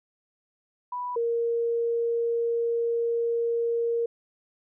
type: tone pair in turn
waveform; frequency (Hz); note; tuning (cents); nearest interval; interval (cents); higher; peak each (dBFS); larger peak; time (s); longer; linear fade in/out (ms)
sine; 986 / 466.5; B5 / A#4; -3 / +1; octave + minor second; 1296; first; -29 / -23; second; 0.92-1.16 / 1.16-4.06; second; 5
effects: none